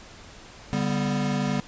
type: chord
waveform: square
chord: G major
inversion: second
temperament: equal with one note detuned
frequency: 143.98 / 196 / 246.9 Hz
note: D3 / G3 / B3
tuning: -34 / 0 / 0 cents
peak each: -29 / -28 / -29 dBFS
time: 0.73-1.6 s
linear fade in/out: 0 ms
effects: pink hiss -46 dBFS RMS until 1.67 s + resampled to 16000 Hz